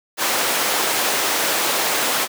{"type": "high-pass noise", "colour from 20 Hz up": "pink", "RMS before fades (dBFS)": -20, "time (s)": [0.17, 2.28], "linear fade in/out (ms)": 50, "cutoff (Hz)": 480, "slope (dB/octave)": 12, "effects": []}